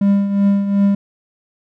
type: tone with tremolo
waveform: triangle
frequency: 199.8 Hz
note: G3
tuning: 33 cents sharp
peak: -7 dBFS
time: 0.01-0.95 s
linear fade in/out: 5 ms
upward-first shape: triangle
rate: 2.7 Hz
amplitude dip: 65%
effects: none